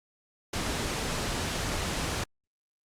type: noise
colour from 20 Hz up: pink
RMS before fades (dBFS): -31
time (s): 0.53-2.24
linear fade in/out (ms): 5
effects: low-pass 9000 Hz 12 dB/octave + Opus 48 kbps